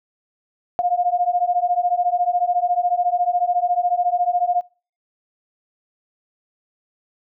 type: beating tone pair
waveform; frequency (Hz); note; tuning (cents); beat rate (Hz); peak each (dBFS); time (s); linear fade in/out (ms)
sine; 703 / 717; F5 / F5; +11 / +45; 14; -20; 0.79-4.61; 0
effects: noise-tail reverb RT60 0.4 s tail -25 dB re dry